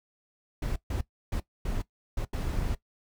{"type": "noise bursts at uneven times", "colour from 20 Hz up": "brown", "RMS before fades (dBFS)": -30, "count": 6, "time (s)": [[0.62, 0.76], [0.9, 1.01], [1.32, 1.4], [1.65, 1.82], [2.17, 2.25], [2.33, 2.75]], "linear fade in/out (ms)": 5, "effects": ["noise-tail reverb RT60 0.1 s tail -17 dB re dry"]}